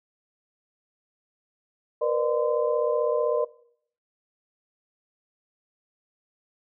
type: tone cluster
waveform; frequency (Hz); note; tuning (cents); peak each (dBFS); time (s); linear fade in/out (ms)
sine; 474.2 / 510 / 601 / 1029; A#4 / C5 / D5 / C6; +30 / -44 / +40 / -29; -25 / -32 / -25 / -33; 2.01-3.45; 10
effects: noise-tail reverb RT60 0.6 s tail -19 dB re dry